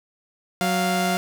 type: tone pair together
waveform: sawtooth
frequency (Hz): 185 / 698.5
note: F#3 / F5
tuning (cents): 0 / 0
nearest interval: octave + major seventh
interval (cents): 2300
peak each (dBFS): -19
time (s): 0.61-1.17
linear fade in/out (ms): 0
effects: none